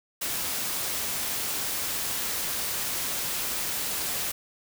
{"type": "noise", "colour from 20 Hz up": "white", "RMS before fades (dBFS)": -30, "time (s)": [0.21, 4.32], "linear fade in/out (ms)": 10, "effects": []}